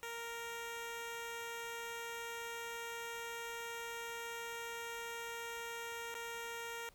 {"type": "tone with dropouts", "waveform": "10% pulse", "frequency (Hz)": 465.4, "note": "A#4", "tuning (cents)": -3, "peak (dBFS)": -34, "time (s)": [0.03, 6.89], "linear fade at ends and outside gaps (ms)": 0, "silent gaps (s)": [6.143, 6.151], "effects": ["pink hiss -67 dBFS RMS until 6.94 s"]}